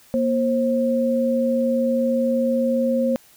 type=tone pair together; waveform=sine; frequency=237 / 532 Hz; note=A#3 / C5; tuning=+29 / +29 cents; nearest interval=octave + major second; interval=1400 cents; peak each=-20 dBFS; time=0.14-3.16 s; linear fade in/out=0 ms; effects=white hiss -52 dBFS RMS until 3.36 s